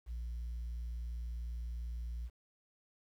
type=tone; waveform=sine; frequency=58.6 Hz; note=A#1; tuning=10 cents sharp; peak=-36 dBFS; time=0.06-2.3 s; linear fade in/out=50 ms; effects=tanh soft clip ceiling -36 dBFS + 11-bit